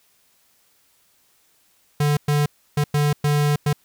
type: tone bursts at uneven times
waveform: square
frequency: 146.83 Hz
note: D3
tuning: in tune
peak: -17 dBFS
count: 6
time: 2-2.17 / 2.28-2.46 / 2.77-2.84 / 2.94-3.13 / 3.24-3.56 / 3.66-3.73 s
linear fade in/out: 5 ms
effects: white hiss -61 dBFS RMS until 3.84 s